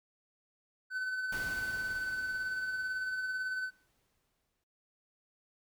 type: tone with tremolo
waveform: triangle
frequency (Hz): 1514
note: F#6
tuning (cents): +39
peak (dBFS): -30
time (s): 0.9-3.71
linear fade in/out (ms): 50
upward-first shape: sine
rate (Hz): 18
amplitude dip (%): 35
type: noise with exponential decay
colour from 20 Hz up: pink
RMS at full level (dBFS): -43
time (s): 1.32-4.64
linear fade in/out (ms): 5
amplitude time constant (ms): 720
effects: noise-tail reverb RT60 0.4 s tail -20 dB re dry